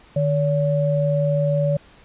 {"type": "tone pair together", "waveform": "sine", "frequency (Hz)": [150.97, 570], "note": ["D3", "C#5"], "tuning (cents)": [48, 48], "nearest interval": "octave + major seventh", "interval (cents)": 2300, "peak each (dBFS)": [-19, -20], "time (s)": [0.16, 1.77], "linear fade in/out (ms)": 5, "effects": ["pink hiss -50 dBFS RMS until 2.04 s", "resampled to 8000 Hz"]}